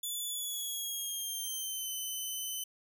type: tone with pitch glide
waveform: 10% pulse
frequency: 3466 to 3035 Hz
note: A7 to F#7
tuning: -27 to +43 cents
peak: -28 dBFS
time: 0.03-2.64 s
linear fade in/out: 5 ms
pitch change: -230 cents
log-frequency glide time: 0.24-1.94 s
effects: none